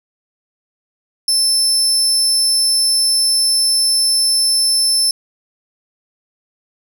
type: tone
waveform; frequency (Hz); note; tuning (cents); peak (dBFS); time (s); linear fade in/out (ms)
30% pulse; 5290; E8; +5; -8; 1.28-5.11; 2
effects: none